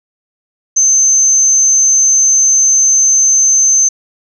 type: tone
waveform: sine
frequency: 6230 Hz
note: G8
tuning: 12 cents flat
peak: -6 dBFS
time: 0.76-3.89 s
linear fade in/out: 10 ms
effects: none